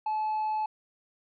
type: tone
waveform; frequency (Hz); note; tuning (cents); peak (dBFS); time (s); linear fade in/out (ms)
triangle; 862; A5; -36; -24; 0.06-0.66; 5
effects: tanh soft clip ceiling -22 dBFS + resampled to 11025 Hz